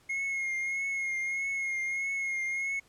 triangle tone with vibrato, 2155 Hz, C#7, 49 cents flat, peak -28 dBFS, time 0.09-2.8 s, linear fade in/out 10 ms, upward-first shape triangle, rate 1.6 Hz, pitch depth 38 cents each way, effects pink hiss -63 dBFS RMS until 2.88 s + low-pass 11000 Hz 12 dB/octave

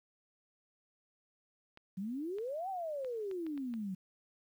clicks, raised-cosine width 0.3 ms, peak -37 dBFS, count 7, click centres 1.774 / 2.385 / 3.047 / 3.313 / 3.466 / 3.577 / 3.739 s
sine exponential two-way sweep, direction up then down, 181.1 to 791 to 181.1 Hz, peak -36 dBFS, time 1.97-3.95 s, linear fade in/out 10 ms, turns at 2.69 s
effects 11-bit

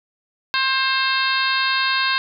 harmonic tone, 530 Hz, C5, 22 cents sharp, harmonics 2 / 3 / 4 / 5 / 6 / 7 / 8 / 9, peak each -23 / -22 / -29 / -25 / -31 / -26 / -26 / -32 dBFS, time 0.54-2.18 s, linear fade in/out 0 ms, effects none

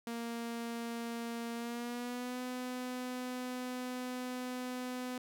sawtooth tone with pitch glide, 233.1 to 251.3 Hz, A#3 to B3, 0 to +30 cents, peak -34 dBFS, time 0.07-5.18 s, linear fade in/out 2 ms, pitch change +130 cents, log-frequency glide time 1.54-2.41 s, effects none

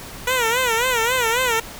10% pulse tone with vibrato, 481.5 Hz, B4, 44 cents flat, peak -9 dBFS, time 0.27-1.6 s, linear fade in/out 5 ms, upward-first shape sine, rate 3.7 Hz, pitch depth 130 cents each way, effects pink hiss -36 dBFS RMS until 1.79 s

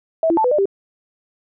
sine tone with pitch steps, 649 / 334.6 / 879 / 497.7 / 599 / 393.7 Hz, E5 / E4 / A5 / B4 / D5 / G4, -27 / +26 / -2 / +13 / +34 / +8 cents, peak -13 dBFS, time 0.23-0.656 s, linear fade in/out 2 ms, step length 71 ms, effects none

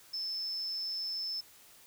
sine tone with amplitude modulation, 5260 Hz, E8, 5 cents flat, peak -32 dBFS, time 0.13-1.41 s, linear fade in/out 10 ms, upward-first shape sine, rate 187 Hz, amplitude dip 40%, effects white hiss -58 dBFS RMS until 1.86 s

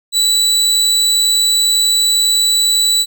30% pulse tone, 3951 Hz, B7, in tune, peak -8 dBFS, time 0.12-3.06 s, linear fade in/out 50 ms, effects none

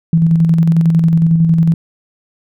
sine tone with tremolo, 164.6 Hz, E3, 2 cents flat, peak -6 dBFS, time 0.13-1.74 s, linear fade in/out 2 ms, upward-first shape square, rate 11 Hz, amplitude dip 35%, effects none

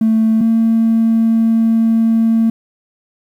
triangle tone pair in turn, 221.7 / 226 Hz, A3 / A3, +13 / +47 cents, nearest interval unison, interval 34 cents, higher second, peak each -6 dBFS, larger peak neither, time 0.01-0.41 / 0.41-2.5 s, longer second, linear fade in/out 5 ms, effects tanh soft clip ceiling -6 dBFS + 8-bit

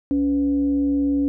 sine tone with frequency modulation, 281.5 Hz, C#4, 27 cents sharp, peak -17 dBFS, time 0.11-1.28 s, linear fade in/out 0 ms, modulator 219 Hz, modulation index 0.31, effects none

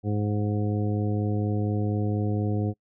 harmonic tone, 104.2 Hz, G#2, 6 cents sharp, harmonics 1 / 2 / 3 / 4 / 5 / 7, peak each -25 / -30 / -32 / -35 / -38 / -40 dBFS, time 0.03-2.74 s, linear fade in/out 50 ms, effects noise-tail reverb RT60 0.1 s tail -26 dB re dry

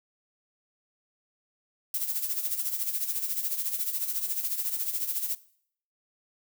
violet noise with tremolo, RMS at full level -28 dBFS, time 1.94-5.35 s, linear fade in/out 2 ms, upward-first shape sine, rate 14 Hz, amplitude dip 65%, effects noise-tail reverb RT60 0.6 s tail -19 dB re dry

